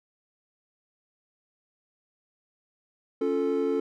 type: chord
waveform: triangle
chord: Db augmented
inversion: none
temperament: equal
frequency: 277.2 / 349.2 / 440 Hz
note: Db4 / F4 / A4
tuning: 0 / 0 / 0 cents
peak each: -27 / -29 / -24 dBFS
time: 3.21-3.8 s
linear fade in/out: 5 ms
effects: none